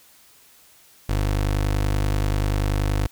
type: tone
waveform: 25% pulse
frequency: 50.4 Hz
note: G1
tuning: 49 cents sharp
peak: -16 dBFS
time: 1.09-3.07 s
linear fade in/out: 5 ms
effects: white hiss -53 dBFS RMS until 3.11 s